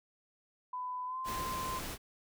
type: tone with pitch glide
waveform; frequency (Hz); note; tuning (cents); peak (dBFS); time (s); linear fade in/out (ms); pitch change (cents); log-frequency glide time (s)
sine; 1001 to 1038.7; B5 to C6; +23 to -13; -36; 0.73-1.79; 5; +64; 1.06-1.19
type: noise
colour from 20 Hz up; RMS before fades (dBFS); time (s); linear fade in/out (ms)
pink; -41; 1.24-1.98; 50
effects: none